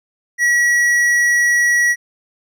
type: tone with tanh clipping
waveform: sine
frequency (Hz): 1925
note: B6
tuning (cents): -45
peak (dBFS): -13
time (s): 0.38-1.96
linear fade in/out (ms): 50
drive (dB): 11
effects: none